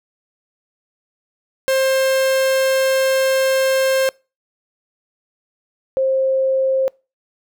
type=tone pair in turn; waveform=45% pulse / sine; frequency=530 / 530 Hz; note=C5 / C5; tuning=+22 / +22 cents; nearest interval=unison; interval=0 cents; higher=neither; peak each=-14 dBFS; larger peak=neither; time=1.68-4.09 / 5.97-6.88 s; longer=first; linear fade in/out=0 ms; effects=noise-tail reverb RT60 0.3 s tail -26 dB re dry